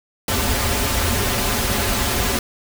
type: noise with comb filter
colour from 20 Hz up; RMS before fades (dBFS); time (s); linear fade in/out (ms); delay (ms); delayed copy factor
pink; -20; 0.28-2.39; 2; 6.3; -0.8
effects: none